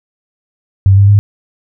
sine tone with pitch steps, 97.1 / 99.66 / 102.28 Hz, G2 / G2 / G#2, -16 / +29 / -26 cents, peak -3 dBFS, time 0.86-1.19 s, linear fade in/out 0 ms, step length 110 ms, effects none

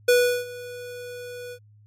square tone with ADSR envelope, 490.1 Hz, B4, 13 cents flat, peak -14 dBFS, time 0.08-1.59 s, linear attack 8 ms, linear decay 360 ms, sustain -21 dB, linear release 67 ms, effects added 105 Hz sine -50 dBFS peak until 1.86 s + MP3 64 kbps

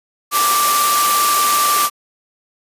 sine tone in noise, 1174.7 Hz, D6, in tune, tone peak -14 dBFS, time 0.31-1.9 s, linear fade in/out 50 ms, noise white, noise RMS -17 dBFS, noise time 0.31-1.9 s, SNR 0 dB, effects high-pass 300 Hz 12 dB/octave + resampled to 32000 Hz

